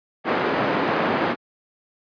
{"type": "band-pass noise", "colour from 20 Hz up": "pink", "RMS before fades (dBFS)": -22, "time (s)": [0.24, 1.36], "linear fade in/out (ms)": 50, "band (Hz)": [240, 1700], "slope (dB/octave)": 12, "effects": ["high-pass 100 Hz 12 dB/octave", "resampled to 11025 Hz"]}